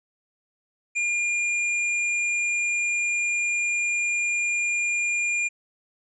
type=tone; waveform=square; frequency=2410 Hz; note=D7; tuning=44 cents sharp; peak=-23 dBFS; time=0.95-5.49 s; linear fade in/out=20 ms; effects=resampled to 22050 Hz